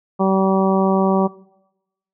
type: harmonic tone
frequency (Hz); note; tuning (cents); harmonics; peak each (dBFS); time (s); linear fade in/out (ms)
191.8; G3; -37; 1 / 2 / 3 / 4 / 5 / 6; -17 / -20 / -22 / -23 / -24 / -25; 0.19-1.28; 20
effects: noise-tail reverb RT60 0.9 s tail -21 dB re dry